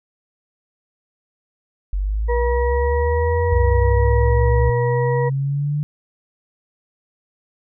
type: linear sweep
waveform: sine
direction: up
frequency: 46.24 to 149.1 Hz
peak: -18 dBFS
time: 1.93-5.83 s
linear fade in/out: 0 ms
type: harmonic tone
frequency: 480 Hz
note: B4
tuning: 49 cents flat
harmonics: 1 / 2 / 4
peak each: -19 / -25 / -31 dBFS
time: 2.28-5.3 s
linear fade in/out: 20 ms
type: tone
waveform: sine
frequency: 65.3 Hz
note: C2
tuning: 3 cents flat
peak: -15 dBFS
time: 3.52-4.7 s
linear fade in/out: 5 ms
effects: none